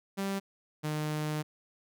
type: tone pair in turn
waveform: sawtooth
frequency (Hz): 196 / 152.41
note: G3 / D#3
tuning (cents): 0 / -35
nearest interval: major third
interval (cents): 435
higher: first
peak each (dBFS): -27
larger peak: neither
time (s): 0.17-0.4 / 0.83-1.43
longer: second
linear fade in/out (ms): 20
effects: none